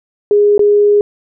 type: tone with dropouts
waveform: sine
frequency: 412.5 Hz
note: G#4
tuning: 12 cents flat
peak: -6 dBFS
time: 0.31-1.01 s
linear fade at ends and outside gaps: 1 ms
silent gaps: 0.579-0.593 s
effects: none